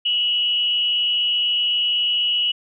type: tone with frequency modulation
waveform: sine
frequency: 2927 Hz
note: F#7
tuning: 19 cents flat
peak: -17 dBFS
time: 0.05-2.52 s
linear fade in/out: 10 ms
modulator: 241 Hz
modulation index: 0.37
effects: none